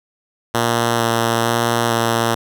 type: tone with vibrato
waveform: 5% pulse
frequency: 116.54 Hz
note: A#2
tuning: in tune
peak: -4 dBFS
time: 0.54-2.35 s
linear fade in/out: 10 ms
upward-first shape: square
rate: 1.1 Hz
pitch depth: 12 cents each way
effects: none